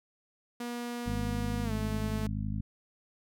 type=tone with pitch glide; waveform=sawtooth; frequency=240 to 217.6 Hz; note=B3 to A3; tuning=-49 to -19 cents; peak=-31 dBFS; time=0.6-2.27 s; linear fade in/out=5 ms; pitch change=-170 cents; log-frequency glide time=1.63-1.72 s
type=harmonic tone; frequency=51.91 Hz; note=G#1; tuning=in tune; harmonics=1 / 2 / 3 / 4 / 5; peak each=-36 / -35 / -40 / -37 / -44 dBFS; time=1.06-2.61 s; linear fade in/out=5 ms
effects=none